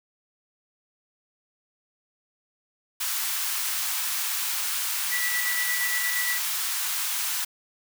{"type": "high-pass noise", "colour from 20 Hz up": "white", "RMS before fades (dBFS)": -28, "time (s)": [3, 7.45], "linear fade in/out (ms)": 10, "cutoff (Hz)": 920, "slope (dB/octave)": 24}
{"type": "tone with tremolo", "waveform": "sine", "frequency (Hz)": 1960, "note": "B6", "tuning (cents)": -14, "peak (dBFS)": -25, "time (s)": [5.11, 6.39], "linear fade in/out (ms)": 20, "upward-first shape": "square", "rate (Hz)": 8.6, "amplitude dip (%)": 40}
{"effects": []}